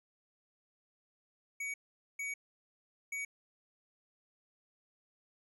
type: tone bursts at uneven times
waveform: square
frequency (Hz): 2251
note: C#7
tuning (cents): +26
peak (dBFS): -37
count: 3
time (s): 1.6-1.74 / 2.19-2.34 / 3.12-3.25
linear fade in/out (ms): 5
effects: low-pass 11000 Hz 12 dB/octave